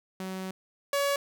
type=tone pair in turn; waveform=sawtooth; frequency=188.2 / 564 Hz; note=F#3 / C#5; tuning=+30 / +30 cents; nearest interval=octave + perfect fifth; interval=1900 cents; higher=second; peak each=-30 / -21 dBFS; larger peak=second; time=0.2-0.51 / 0.93-1.16 s; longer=first; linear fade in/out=2 ms; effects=none